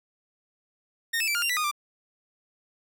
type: tone with pitch steps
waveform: sawtooth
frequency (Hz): 1841 / 2616 / 2329 / 1410 / 2775 / 1969 / 1232 / 1182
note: A#6 / E7 / D7 / F6 / F7 / B6 / D#6 / D6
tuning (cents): -22 / -14 / -15 / +16 / -12 / -6 / -17 / +11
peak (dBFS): -21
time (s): 1.13-1.714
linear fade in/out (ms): 10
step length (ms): 73
effects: none